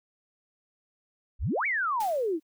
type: exponential two-way sweep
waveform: sine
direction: up then down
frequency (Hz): 41.8 to 2349 to 297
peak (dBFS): -25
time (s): 1.39-2.4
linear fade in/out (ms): 50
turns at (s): 1.66
type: noise with exponential decay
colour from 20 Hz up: white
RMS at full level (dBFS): -39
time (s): 2-2.43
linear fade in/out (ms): 5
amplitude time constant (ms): 92
effects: none